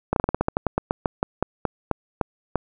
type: slowing click train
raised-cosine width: 1 ms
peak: -6 dBFS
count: 19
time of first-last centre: 0.13-2.557 s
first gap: 32 ms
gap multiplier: 1.15
effects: none